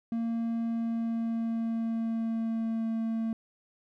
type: tone with pitch glide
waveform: triangle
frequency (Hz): 229.9 to 225.2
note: A#3 to A3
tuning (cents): -24 to +40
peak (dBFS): -26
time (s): 0.12-3.33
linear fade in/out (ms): 2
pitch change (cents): -36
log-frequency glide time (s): 0.69-2.89
effects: none